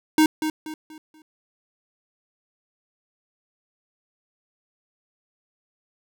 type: tone with echo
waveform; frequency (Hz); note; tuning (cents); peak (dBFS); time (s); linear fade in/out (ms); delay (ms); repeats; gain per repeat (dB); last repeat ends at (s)
square; 311.1; D#4; 0; -14; 0.18-0.26; 2; 240; 4; -9; 1.22
effects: none